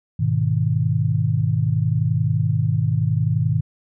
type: chord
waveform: sine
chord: G# minor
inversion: none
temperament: just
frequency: 103.83 / 124.59 / 155.74 Hz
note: G#2 / B2 / D#3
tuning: 0 / +16 / +2 cents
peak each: -21 dBFS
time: 0.19-3.61 s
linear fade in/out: 10 ms
effects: none